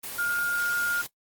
sine tone in noise, 1418 Hz, F6, 26 cents sharp, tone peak -24 dBFS, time 0.18-1.02 s, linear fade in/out 10 ms, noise white, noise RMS -36 dBFS, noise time 0.03-1.07 s, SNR +9 dB, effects noise-tail reverb RT60 0.1 s tail -18 dB re dry + Opus 24 kbps

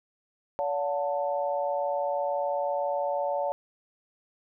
sine tone cluster, 571 / 719 / 887 Hz, D5 / F#5 / A5, -49 / -50 / +14 cents, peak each -28 / -32 / -32 dBFS, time 0.59-3.52 s, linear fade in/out 0 ms, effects none

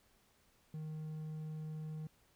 triangle tone, 155.56 Hz, D#3, in tune, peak -39 dBFS, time 0.74-2.07 s, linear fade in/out 2 ms, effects pink hiss -71 dBFS RMS until 2.35 s

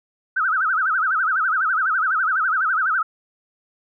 sine tone with vibrato, 1401 Hz, F6, 5 cents sharp, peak -17 dBFS, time 0.36-3.03 s, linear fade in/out 10 ms, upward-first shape sine, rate 12 Hz, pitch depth 200 cents each way, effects none

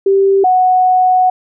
sine tone pair in turn, 391.1 / 738.3 Hz, G4 / F#5, -4 / -4 cents, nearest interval major seventh, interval 1100 cents, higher second, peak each -7 dBFS, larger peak neither, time 0.06-0.44 / 0.44-1.3 s, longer second, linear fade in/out 5 ms, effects none

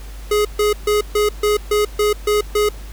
square tone bursts, 418.5 Hz, G#4, 13 cents sharp, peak -14 dBFS, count 9, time 0.31-2.69 s, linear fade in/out 5 ms, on 140 ms, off 140 ms, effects added 50 Hz sine -30 dBFS peak until 2.92 s + pink hiss -42 dBFS RMS until 2.92 s

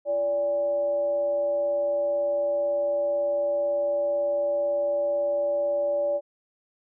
sine tone with frequency modulation, 578 Hz, D5, 28 cents flat, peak -22 dBFS, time 0.05-6.21 s, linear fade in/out 50 ms, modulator 238 Hz, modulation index 0.25, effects none

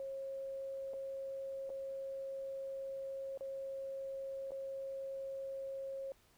sine tone with dropouts, 541 Hz, C#5, 42 cents flat, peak -40 dBFS, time 0-6.12 s, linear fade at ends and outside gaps 1 ms, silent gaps 0.935-0.939 / 1.694-1.701 / 3.375-3.408 / 4.508-4.518 s, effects pink hiss -69 dBFS RMS until 6.37 s

